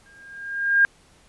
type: tone with exponential growth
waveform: sine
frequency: 1612 Hz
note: G6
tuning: 48 cents sharp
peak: -11 dBFS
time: 0.06-0.85 s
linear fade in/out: 0 ms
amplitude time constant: 170 ms
effects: pink hiss -56 dBFS RMS until 1.28 s + resampled to 24000 Hz